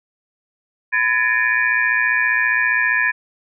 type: tone cluster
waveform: sine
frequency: 1005 / 1686 / 1801 / 2299 / 2425 Hz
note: B5 / G#6 / A6 / D7 / D#7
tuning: +30 / +26 / +40 / -37 / -45 cents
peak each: -27 / -18 / -19 / -25 / -24 dBFS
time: 0.92-3.12 s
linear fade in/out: 20 ms
effects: none